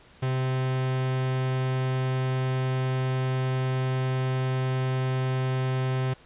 45% pulse tone, 130 Hz, C3, 11 cents flat, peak -24 dBFS, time 0.22-6.14 s, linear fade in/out 10 ms, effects pink hiss -54 dBFS RMS until 6.25 s + resampled to 8000 Hz

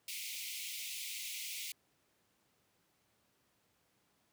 pink high-pass noise, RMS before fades -43 dBFS, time 0.08-1.72 s, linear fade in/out 2 ms, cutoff 2100 Hz, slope 96 dB/octave, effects pink hiss -75 dBFS RMS until 4.32 s + high-pass 100 Hz 12 dB/octave

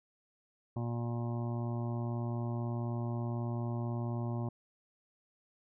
harmonic tone, 118.4 Hz, A#2, 27 cents sharp, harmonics 1 / 2 / 3 / 5 / 6 / 7 / 8 / 9, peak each -34 / -40 / -44 / -48 / -50 / -51 / -52 / -53 dBFS, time 0.76-4.49 s, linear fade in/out 5 ms, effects none

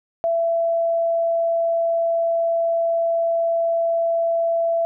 sine tone, 669 Hz, E5, 25 cents sharp, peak -17 dBFS, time 0.24-4.85 s, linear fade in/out 0 ms, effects none

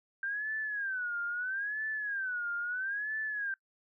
sine tone with vibrato, 1568 Hz, G6, in tune, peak -32 dBFS, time 0.23-3.54 s, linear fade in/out 2 ms, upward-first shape sine, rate 0.76 Hz, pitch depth 190 cents each way, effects noise-tail reverb RT60 0.1 s tail -22 dB re dry

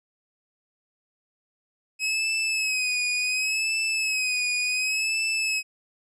sawtooth tone with vibrato, 2547 Hz, D#7, 40 cents sharp, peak -20 dBFS, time 1.99-5.63 s, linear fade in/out 50 ms, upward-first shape sine, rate 0.69 Hz, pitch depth 61 cents each way, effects resampled to 22050 Hz

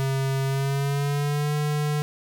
square tone with pitch glide, 134.9 to 148.82 Hz, C#3 to D3, -47 to +23 cents, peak -23 dBFS, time 0-2.02 s, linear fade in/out 0 ms, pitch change +170 cents, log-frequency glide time 0.45-1.54 s, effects none

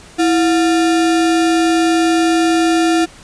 sine tone with sample-and-hold, 329.6 Hz, E4, in tune, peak -10 dBFS, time 0.18-3.06 s, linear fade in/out 20 ms, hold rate 1050 Hz, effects pink hiss -40 dBFS RMS until 3.23 s + resampled to 22050 Hz

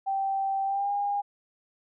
sine tone with pitch glide, 780 to 810.8 Hz, G5 to G#5, -9 to -42 cents, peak -25 dBFS, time 0.06-1.22 s, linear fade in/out 20 ms, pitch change +67 cents, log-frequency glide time 0.65-0.92 s, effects none

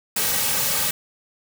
white noise with comb filter, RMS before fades -22 dBFS, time 0.16-0.91 s, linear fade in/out 5 ms, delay 2.9 ms, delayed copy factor -0.85, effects none

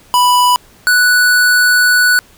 square tone pair in turn, 987.8 / 1480 Hz, B5 / F#6, 0 / 0 cents, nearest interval perfect fifth, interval 700 cents, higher second, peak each -8 dBFS, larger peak neither, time 0.14-0.56 / 0.87-2.19 s, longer second, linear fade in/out 0 ms, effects pink hiss -45 dBFS RMS until 2.37 s

